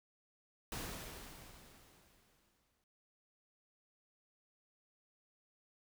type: noise with exponential decay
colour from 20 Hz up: pink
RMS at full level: -42 dBFS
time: 0.72-2.84 s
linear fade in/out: 1 ms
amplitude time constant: 460 ms
effects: none